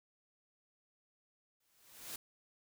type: noise with exponential growth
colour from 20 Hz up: white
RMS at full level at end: -42 dBFS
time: 1.6-2.16 s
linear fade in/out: 5 ms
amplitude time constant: 120 ms
effects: none